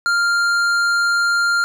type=tone with hard clipping; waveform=sine; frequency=1396.9 Hz; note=F6; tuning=in tune; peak=-16 dBFS; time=0.06-1.64 s; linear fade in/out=0 ms; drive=10 dB; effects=none